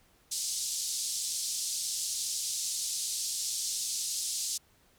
white band-pass noise, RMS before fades -34 dBFS, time 0.31-4.58 s, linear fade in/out 10 ms, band 4200 to 9000 Hz, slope 24 dB/octave, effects pink hiss -65 dBFS RMS until 4.98 s

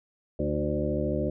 harmonic tone with a mistuned harmonic, 73.9 Hz, D2, 11 cents sharp, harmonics 1 / 2 / 3 / 4 / 5 / 7 / 8, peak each -33 / -33 / -33 / -33 / -33 / -33 / -33 dBFS, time 0.39-1.3 s, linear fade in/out 5 ms, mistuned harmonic 4, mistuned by +38 cents, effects none

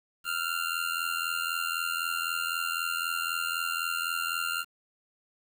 25% pulse tone with amplitude modulation, 1391 Hz, F6, 7 cents flat, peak -22 dBFS, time 0.24-4.65 s, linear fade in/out 50 ms, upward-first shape sine, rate 83.9 Hz, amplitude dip 75%, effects 9-bit

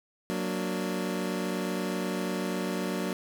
25% pulse chord, Gb augmented, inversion none, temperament equal, 185 / 233.1 / 293.7 Hz, Gb3 / Bb3 / D4, 0 / 0 / 0 cents, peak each -28 / -31 / -32 dBFS, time 0.3-3.13 s, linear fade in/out 0 ms, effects none

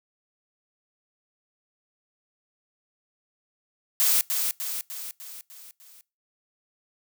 blue noise with echo, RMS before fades -21 dBFS, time 4-4.21 s, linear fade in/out 0 ms, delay 300 ms, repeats 6, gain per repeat -5 dB, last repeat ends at 6.01 s, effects noise-tail reverb RT60 0.3 s tail -23 dB re dry

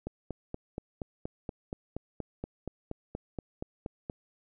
click train, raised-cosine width 2 ms, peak -22 dBFS, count 18, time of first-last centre 0.07-4.098 s, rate 4.22 Hz, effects none

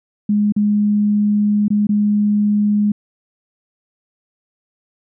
sine tone with dropouts, 207.7 Hz, G#3, in tune, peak -12 dBFS, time 0.29-2.92 s, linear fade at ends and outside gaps 5 ms, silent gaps 0.523-0.563 / 1.682-1.703 / 1.87-1.891 s, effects none

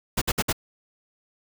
pink noise bursts, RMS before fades -23 dBFS, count 4, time 0.17-0.528 s, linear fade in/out 10 ms, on 46 ms, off 58 ms, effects none

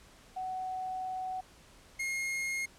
sine / 45% pulse tone pair in turn, 747 / 2144 Hz, F#5 / C7, +16 / +42 cents, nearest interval octave + tritone, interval 1826 cents, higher second, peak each -34 / -32 dBFS, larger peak second, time 0.36-1.41 / 1.99-2.66 s, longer first, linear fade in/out 10 ms, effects pink hiss -58 dBFS RMS until 2.78 s + low-pass 10000 Hz 12 dB/octave

